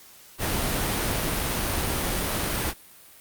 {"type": "noise", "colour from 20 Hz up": "pink", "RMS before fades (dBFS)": -26, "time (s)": [0.38, 2.74], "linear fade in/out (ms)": 50, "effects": ["white hiss -50 dBFS RMS until 3.2 s", "Opus 48 kbps"]}